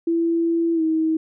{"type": "tone with pitch glide", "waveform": "sine", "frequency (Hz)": [334, 318.9], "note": ["E4", "D#4"], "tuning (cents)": [23, 43], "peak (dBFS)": -17, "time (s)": [0.07, 1.17], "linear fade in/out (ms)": 5, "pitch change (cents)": -80, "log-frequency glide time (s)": [0.74, 0.82], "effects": []}